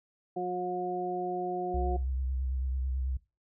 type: harmonic tone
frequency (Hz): 180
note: F#3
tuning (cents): -47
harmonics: 1 / 2 / 3 / 4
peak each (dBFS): -40 / -33 / -43 / -34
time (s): 0.36-1.97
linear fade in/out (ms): 10
type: tone with vibrato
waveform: sine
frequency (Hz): 65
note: C2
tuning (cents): -11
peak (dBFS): -29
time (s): 1.74-3.17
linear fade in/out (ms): 5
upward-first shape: triangle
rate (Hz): 9.1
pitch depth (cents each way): 58
effects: noise-tail reverb RT60 0.3 s tail -21 dB re dry